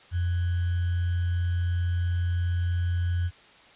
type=tone with sample-and-hold; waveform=sine; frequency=87.7 Hz; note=F2; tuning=8 cents sharp; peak=-23 dBFS; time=0.11-3.31 s; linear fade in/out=50 ms; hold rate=1575 Hz; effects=white hiss -53 dBFS RMS until 3.75 s + resampled to 8000 Hz